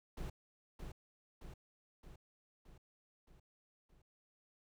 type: noise with echo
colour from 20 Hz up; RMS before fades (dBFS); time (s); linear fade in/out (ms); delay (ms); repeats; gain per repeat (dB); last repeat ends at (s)
brown; -43; 0.17-0.3; 5; 620; 6; -4; 4.02
effects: none